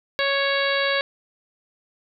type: harmonic tone with a mistuned harmonic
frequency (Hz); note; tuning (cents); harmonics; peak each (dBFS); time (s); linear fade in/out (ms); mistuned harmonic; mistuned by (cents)
554.4; C#5; 0; 1 / 2 / 3 / 4 / 5 / 6 / 7 / 8; -24 / -29 / -25 / -28 / -32 / -32 / -29 / -33; 0.19-1.01; 0; 8; +50
effects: none